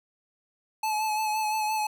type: tone with vibrato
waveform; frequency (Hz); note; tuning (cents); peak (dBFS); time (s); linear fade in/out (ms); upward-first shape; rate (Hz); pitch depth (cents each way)
square; 861; A5; -38; -26; 0.83-1.87; 5; sine; 5.8; 28
effects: none